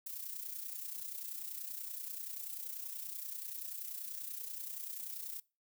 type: noise with amplitude modulation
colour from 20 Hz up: violet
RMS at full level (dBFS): -41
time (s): 0.06-5.4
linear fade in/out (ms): 5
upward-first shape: sine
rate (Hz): 30.4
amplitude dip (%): 60
effects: noise-tail reverb RT60 0.3 s tail -23 dB re dry